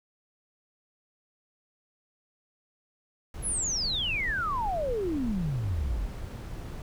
brown noise, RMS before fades -37 dBFS, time 3.34-6.82 s, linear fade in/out 2 ms
sine exponential sweep, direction down, 11360 to 40.86 Hz, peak -27 dBFS, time 3.42-6.1 s, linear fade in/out 50 ms
effects none

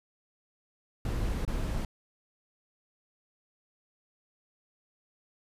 brown noise with dropouts, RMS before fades -31 dBFS, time 1.05-1.85 s, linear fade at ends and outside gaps 2 ms, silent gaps 1.451-1.477 s, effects resampled to 32000 Hz

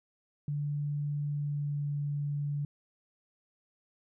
sine tone with pitch glide, 145.9 to 144.72 Hz, D3 to D3, -11 to -25 cents, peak -30 dBFS, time 0.48-2.65 s, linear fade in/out 2 ms, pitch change -14 cents, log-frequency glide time 1.26-1.89 s, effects none

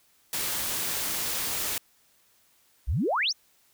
white noise, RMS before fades -30 dBFS, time 0.33-1.78 s, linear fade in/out 2 ms
sine exponential sweep, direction up, 50.4 to 6480 Hz, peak -23 dBFS, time 2.87-3.33 s, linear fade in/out 20 ms
effects white hiss -64 dBFS RMS until 3.73 s

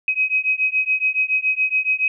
sine beating tone pair, 2529 / 2536.1 Hz, D#7 / D#7, +28 / +32 cents, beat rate 7.1 Hz, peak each -20 dBFS, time 0.08-2.08 s, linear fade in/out 2 ms, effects none

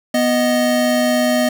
square tone pair together, 246.3 / 622.3 Hz, B3 / D#5, -5 / 0 cents, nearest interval octave + major third, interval 1605 cents, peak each -17 dBFS, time 0.14-1.49 s, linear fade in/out 5 ms, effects none

